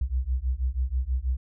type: beating tone pair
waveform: sine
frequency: 60.7 / 66.9 Hz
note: B1 / C2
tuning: -29 / +39 cents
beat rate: 6.2 Hz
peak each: -27 dBFS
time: 0.01-1.37 s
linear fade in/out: 5 ms
effects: none